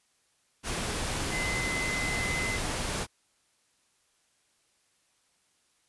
sine tone in noise, 2046 Hz, C7, 39 cents flat, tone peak -31 dBFS, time 1.3-2.6 s, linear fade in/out 50 ms, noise pink, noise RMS -32 dBFS, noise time 0.63-3.07 s, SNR -2 dB, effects white hiss -70 dBFS RMS until 5.88 s + resampled to 24000 Hz

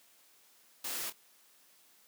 white noise with echo, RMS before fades -38 dBFS, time 0.84-1.1 s, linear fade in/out 5 ms, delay 26 ms, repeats 1, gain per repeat -11 dB, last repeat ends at 1.126 s, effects white hiss -64 dBFS RMS until 2.07 s + high-pass 200 Hz 12 dB/octave

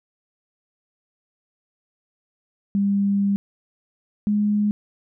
sine tone pair in turn, 199.8 / 208 Hz, G3 / G#3, +33 / +3 cents, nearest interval minor second, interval 70 cents, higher second, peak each -17 dBFS, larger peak neither, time 2.75-3.36 / 4.27-4.71 s, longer first, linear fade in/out 0 ms, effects none

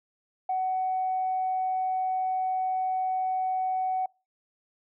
sine tone, 749 Hz, F#5, 21 cents sharp, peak -24 dBFS, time 0.49-4.06 s, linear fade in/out 5 ms, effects noise-tail reverb RT60 0.3 s tail -26 dB re dry + tanh soft clip ceiling -20 dBFS

